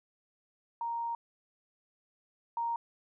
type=tone pair in turn; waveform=sine; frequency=932.3 / 932.3 Hz; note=A#5 / A#5; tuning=0 / 0 cents; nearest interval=unison; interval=0 cents; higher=neither; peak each=-32 / -30 dBFS; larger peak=second; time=0.81-1.15 / 2.57-2.76 s; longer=first; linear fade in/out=2 ms; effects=none

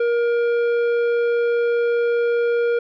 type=tone with tanh clipping; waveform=sine; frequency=472.5 Hz; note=A#4; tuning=23 cents sharp; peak=-18 dBFS; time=0-2.79 s; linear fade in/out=5 ms; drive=10 dB; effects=none

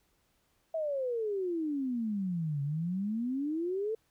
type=exponential two-way sweep; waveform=sine; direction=down then up; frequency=659.3 to 138.59 to 452.8 Hz; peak=-30 dBFS; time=0.74-3.95 s; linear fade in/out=5 ms; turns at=2.62 s; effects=pink hiss -73 dBFS RMS until 4.1 s

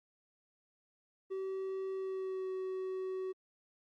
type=tone with pitch glide; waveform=triangle; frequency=382.7 to 375.9 Hz; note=G4 to F#4; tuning=-42 to +27 cents; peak=-34 dBFS; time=1.3-3.33 s; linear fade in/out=20 ms; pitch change=-31 cents; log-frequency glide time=1.93-2.49 s; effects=Opus 32 kbps

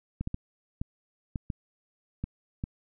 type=clicks; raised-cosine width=5 ms; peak=-19 dBFS; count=8; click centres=0.21 / 0.274 / 0.344 / 0.815 / 1.358 / 1.502 / 2.24 / 2.639 s; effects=none

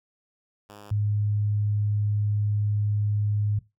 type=tone pair in turn; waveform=5% pulse / sine; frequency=103.2 / 104.1 Hz; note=G#2 / G#2; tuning=-10 / +5 cents; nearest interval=unison; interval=15 cents; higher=second; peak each=-33 / -22 dBFS; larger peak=second; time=0.69-0.91 / 0.91-3.59 s; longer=second; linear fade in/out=5 ms; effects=noise-tail reverb RT60 0.2 s tail -17 dB re dry

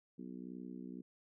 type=harmonic tone; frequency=61.9 Hz; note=B1; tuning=5 cents sharp; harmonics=3 / 4 / 5 / 6 / 7; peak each=-49 / -48 / -52 / -56 / -62 dBFS; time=0.18-1.02 s; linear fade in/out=10 ms; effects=none

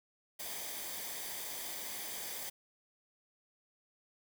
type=noise with comb filter; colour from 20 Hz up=white; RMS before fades=-42 dBFS; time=0.39-2.5 s; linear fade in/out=10 ms; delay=0.73 ms; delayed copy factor=-0.55; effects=none

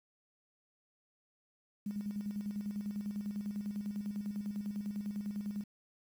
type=tone with tremolo; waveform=sine; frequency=205.1 Hz; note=G#3; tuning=21 cents flat; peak=-34 dBFS; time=1.86-5.64 s; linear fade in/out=5 ms; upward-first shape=square; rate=10 Hz; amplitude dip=55%; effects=10-bit

